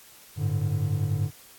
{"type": "chord", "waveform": "triangle", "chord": "G suspended second", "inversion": "none", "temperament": "equal with one note detuned", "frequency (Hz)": [98, 108.36, 146.83], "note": ["G2", "A2", "D3"], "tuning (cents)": [0, -26, 0], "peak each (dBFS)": -26, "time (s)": [0.36, 1.31], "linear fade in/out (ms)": 50, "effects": ["white hiss -51 dBFS RMS until 1.58 s", "AAC 64 kbps"]}